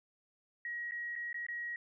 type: tone with dropouts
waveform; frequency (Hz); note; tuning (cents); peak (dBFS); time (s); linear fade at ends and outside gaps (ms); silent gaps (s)
sine; 1900; A#6; +33; -37; 0.65-1.76; 2; 0.911-0.919 / 1.155-1.161 / 1.329-1.343 / 1.466-1.485
effects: none